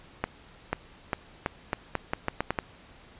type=accelerating click train; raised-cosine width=0.5 ms; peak=-11 dBFS; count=11; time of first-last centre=0.24-2.588 s; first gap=490 ms; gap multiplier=0.82; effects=pink hiss -53 dBFS RMS until 3.19 s + resampled to 8000 Hz